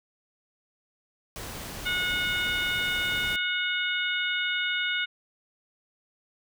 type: noise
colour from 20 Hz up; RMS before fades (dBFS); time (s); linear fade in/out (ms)
pink; -38; 1.36-3.36; 0
type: harmonic tone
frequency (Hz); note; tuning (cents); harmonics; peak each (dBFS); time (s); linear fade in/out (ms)
728; F#5; -28; 2 / 3 / 4 / 5; -29 / -31 / -32 / -33; 1.85-5.06; 20
effects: none